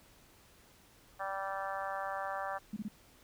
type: harmonic tone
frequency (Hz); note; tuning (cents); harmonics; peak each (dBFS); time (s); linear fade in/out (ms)
194.5; G3; -13; 3 / 4 / 5 / 6 / 7 / 8 / 9; -42 / -40 / -45 / -42 / -46 / -46 / -47; 1.19-2.59; 20
type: tone bursts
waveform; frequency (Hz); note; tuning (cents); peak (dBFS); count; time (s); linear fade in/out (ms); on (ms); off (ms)
sine; 209.9; G#3; +19; -35; 3; 2.73-2.883; 5; 35; 24
effects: pink hiss -62 dBFS RMS until 3.23 s

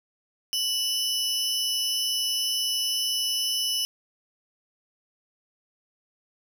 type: tone pair together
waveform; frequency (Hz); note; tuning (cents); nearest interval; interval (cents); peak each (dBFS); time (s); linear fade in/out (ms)
35% pulse; 2960 / 5269; F#7 / E8; 0 / -2; minor seventh; 998; -25; 0.53-3.85; 0
effects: 10-bit

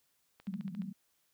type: click train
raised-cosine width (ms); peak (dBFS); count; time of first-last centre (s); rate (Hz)
0.3; -38; 7; 0.4-0.82; 14.3
type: band-pass noise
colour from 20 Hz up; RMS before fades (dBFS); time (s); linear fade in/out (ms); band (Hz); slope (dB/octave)
white; -40; 0.47-0.93; 10; 170 to 210; 96
effects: white hiss -75 dBFS RMS until 1.33 s

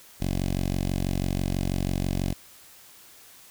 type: tone with notch filter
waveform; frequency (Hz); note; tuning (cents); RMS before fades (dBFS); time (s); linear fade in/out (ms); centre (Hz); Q
10% pulse; 46.12; F#1; -5; -27; 0.2-2.34; 20; 1300; 0.69
effects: white hiss -51 dBFS RMS until 3.5 s

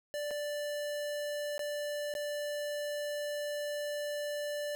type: tone with dropouts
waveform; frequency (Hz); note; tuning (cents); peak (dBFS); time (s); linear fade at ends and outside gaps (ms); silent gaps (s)
square; 587.3; D5; 0; -35; 0.14-4.75; 0; 0.308-0.312 / 1.58-1.593 / 2.139-2.151
effects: none

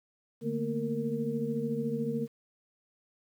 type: tone cluster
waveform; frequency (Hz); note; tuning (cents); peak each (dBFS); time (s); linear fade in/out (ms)
sine; 146.8 / 222.9 / 236.6 / 461.9; D3 / A3 / A#3 / A#4; 0 / +23 / +26 / -16; -37 / -34 / -35 / -34; 0.41-2.28; 50
effects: 10-bit

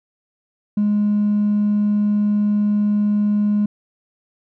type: tone with hard clipping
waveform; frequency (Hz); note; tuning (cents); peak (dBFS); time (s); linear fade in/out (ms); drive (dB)
sine; 207.7; G#3; 0; -15; 0.77-3.66; 5; 1
effects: none

